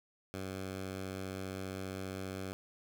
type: tone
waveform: 10% pulse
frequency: 95 Hz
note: F#2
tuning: 46 cents sharp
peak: -31 dBFS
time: 0.34-2.53 s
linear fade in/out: 0 ms
effects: none